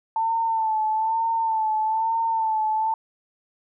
sine tone with vibrato, 888 Hz, A5, 16 cents sharp, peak -20 dBFS, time 0.16-2.94 s, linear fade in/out 2 ms, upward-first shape sine, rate 1.1 Hz, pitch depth 44 cents each way, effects none

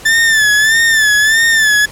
40% pulse tone with vibrato, 1760 Hz, A6, in tune, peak -7 dBFS, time 0.05-1.86 s, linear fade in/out 10 ms, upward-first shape sine, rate 1.6 Hz, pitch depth 75 cents each way, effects pink hiss -34 dBFS RMS until 1.91 s + low-pass 12000 Hz 12 dB/octave

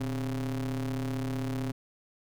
square ring-modulated tone, 69.6 Hz, C#2, 8 cents sharp, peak -28 dBFS, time 0-1.72 s, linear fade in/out 10 ms, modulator 191 Hz, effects none

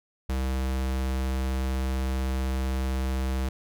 square tone, 65.41 Hz, C2, in tune, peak -26 dBFS, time 0.29-3.49 s, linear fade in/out 5 ms, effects none

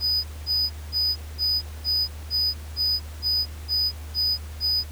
triangle tone bursts, 4978 Hz, D#8, in tune, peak -19 dBFS, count 11, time 0-4.84 s, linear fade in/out 50 ms, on 240 ms, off 220 ms, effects added 76 Hz sine -34 dBFS peak until 4.91 s + pink hiss -46 dBFS RMS until 4.91 s

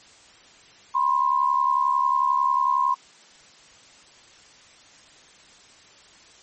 sine tone pair together, 988.9 / 1060 Hz, B5 / C6, +2 / +22 cents, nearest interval minor second, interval 120 cents, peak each -22 / -20 dBFS, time 0.94-2.95 s, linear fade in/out 20 ms, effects white hiss -51 dBFS RMS until 6.42 s + MP3 32 kbps

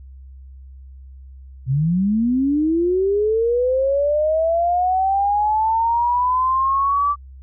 sine linear sweep, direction up, 123.9 to 1167 Hz, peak -15 dBFS, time 1.66-7.16 s, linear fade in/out 50 ms, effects added 66 Hz sine -37 dBFS peak until 7.42 s

